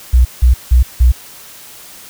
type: tone bursts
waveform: sine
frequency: 61.8 Hz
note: B1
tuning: 2 cents sharp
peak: -4 dBFS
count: 4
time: 0.13-1.12 s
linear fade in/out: 10 ms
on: 120 ms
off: 170 ms
effects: white hiss -36 dBFS RMS until 2.09 s